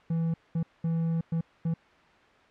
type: tone bursts at uneven times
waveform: triangle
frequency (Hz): 164.8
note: E3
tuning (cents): 0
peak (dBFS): -23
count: 5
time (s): 0.1-0.34 / 0.55-0.63 / 0.84-1.21 / 1.32-1.41 / 1.65-1.74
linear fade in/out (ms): 5
effects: white hiss -57 dBFS RMS until 2.5 s + low-pass 2000 Hz 12 dB/octave